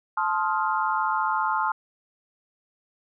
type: chord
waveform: sine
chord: F dominant seventh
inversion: first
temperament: just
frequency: 873.1 / 1047.7 / 1257.2 / 1396.9 Hz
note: A5 / C6 / Eb6 / F6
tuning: -14 / +2 / +18 / 0 cents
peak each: -26 / -27 / -29 / -29 dBFS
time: 0.17-1.72 s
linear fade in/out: 5 ms
effects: none